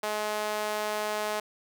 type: tone with high-pass filter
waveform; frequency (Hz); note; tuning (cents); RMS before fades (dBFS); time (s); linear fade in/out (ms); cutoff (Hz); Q
sawtooth; 211.8; G#3; +34; -31; 0.03-1.4; 5; 630; 1.5
effects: none